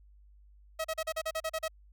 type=tone bursts; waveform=sawtooth; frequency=640 Hz; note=D#5; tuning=49 cents sharp; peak=-27 dBFS; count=10; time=0.79-1.682 s; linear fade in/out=10 ms; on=55 ms; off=38 ms; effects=added 50 Hz sine -55 dBFS peak until 1.92 s